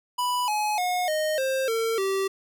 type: tone with pitch steps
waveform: square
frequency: 987.8 / 845.2 / 723.1 / 618.7 / 529.3 / 452.9 / 387.5 Hz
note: B5 / G#5 / F#5 / D#5 / C5 / A#4 / G4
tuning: 0 / +30 / -40 / -10 / +20 / -50 / -20 cents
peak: -24 dBFS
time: 0.18-2.28 s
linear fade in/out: 10 ms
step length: 300 ms
effects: none